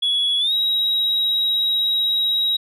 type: tone with pitch glide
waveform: sine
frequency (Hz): 3372 to 3829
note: G#7 to A#7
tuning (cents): +26 to +46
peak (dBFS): -15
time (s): 0.02-2.57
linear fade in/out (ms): 10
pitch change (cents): +220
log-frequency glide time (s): 0.39-0.53
effects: tanh soft clip ceiling -14 dBFS